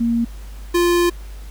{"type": "tone pair in turn", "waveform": ["sine", "square"], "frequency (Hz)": [233.1, 348.3], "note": ["A#3", "F4"], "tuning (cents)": [0, -5], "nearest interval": "perfect fifth", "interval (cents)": 695, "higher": "second", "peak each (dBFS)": [-15, -14], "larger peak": "second", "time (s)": [[0, 0.25], [0.74, 1.1]], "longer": "second", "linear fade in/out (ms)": 10, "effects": ["added 50 Hz sine -31 dBFS peak until 1.5 s", "pink hiss -46 dBFS RMS until 1.5 s"]}